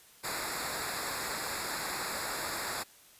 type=noise with comb filter; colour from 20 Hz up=pink; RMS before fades=-36 dBFS; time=0.23-2.84 s; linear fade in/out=20 ms; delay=0.33 ms; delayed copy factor=-0.9; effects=white hiss -58 dBFS RMS until 3.19 s + resampled to 32000 Hz